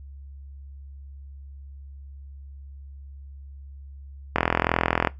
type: click train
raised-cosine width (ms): 0.5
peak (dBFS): -4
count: 31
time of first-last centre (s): 4.36-5.073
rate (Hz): 42.1
effects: noise-tail reverb RT60 0.2 s tail -20 dB re dry + added 69 Hz sine -39 dBFS peak until 5.19 s